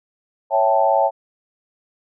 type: chord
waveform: sine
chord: A dominant seventh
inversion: first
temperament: equal with one note detuned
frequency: 554.4 / 659.3 / 781.7 / 880 Hz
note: C#5 / E5 / G5 / A5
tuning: 0 / 0 / -5 / 0 cents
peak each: -19 dBFS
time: 0.5-1.11 s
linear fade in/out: 50 ms
effects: none